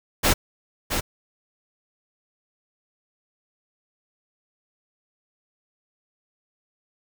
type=noise with echo; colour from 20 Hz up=pink; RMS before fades=-18 dBFS; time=0.23-0.34 s; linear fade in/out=20 ms; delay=670 ms; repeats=1; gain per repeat=-6 dB; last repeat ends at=1.01 s; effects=none